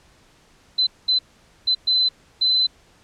sine tone bursts at uneven times, 4040 Hz, B7, 39 cents sharp, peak -15 dBFS, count 5, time 0.78-0.87 / 1.08-1.19 / 1.67-1.75 / 1.87-2.09 / 2.41-2.67 s, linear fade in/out 10 ms, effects pink hiss -55 dBFS RMS until 3.03 s + low-pass 8000 Hz 12 dB/octave

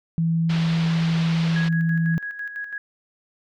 sine tone, 164.81 Hz, E3, in tune, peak -18 dBFS, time 0.18-2.18 s, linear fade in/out 0 ms
white low-pass noise, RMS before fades -34 dBFS, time 0.49-1.69 s, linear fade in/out 10 ms, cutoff 4000 Hz, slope 24 dB/octave
sine tone with tremolo, 1661.2 Hz, G#6, in tune, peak -27 dBFS, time 1.56-2.78 s, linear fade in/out 2 ms, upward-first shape square, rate 6 Hz, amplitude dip 55%
effects none

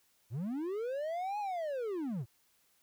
triangle linear two-way sweep, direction up then down, 98.8 to 848 to 98.8 Hz, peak -32 dBFS, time 0.3-2.26 s, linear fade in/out 50 ms, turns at 1.39 s, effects white hiss -71 dBFS RMS until 2.82 s

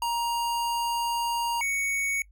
square tone pair in turn, 940 / 2228 Hz, A#5 / C#7, +14 / +8 cents, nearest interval octave + minor third, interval 1494 cents, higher second, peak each -26 dBFS, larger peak neither, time 0.02-1.61 / 1.61-2.22 s, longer first, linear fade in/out 2 ms, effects noise-tail reverb RT60 0.1 s tail -23 dB re dry + added 50 Hz sine -52 dBFS peak until 2.31 s

